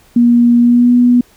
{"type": "tone with pitch glide", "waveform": "sine", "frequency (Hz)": [238.6, 244.3], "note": ["A#3", "B3"], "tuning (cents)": [41, -19], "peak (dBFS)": -5, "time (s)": [0.16, 1.21], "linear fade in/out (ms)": 5, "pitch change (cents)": 40, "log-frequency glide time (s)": [0.59, 0.93], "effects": ["pink hiss -48 dBFS RMS until 1.36 s"]}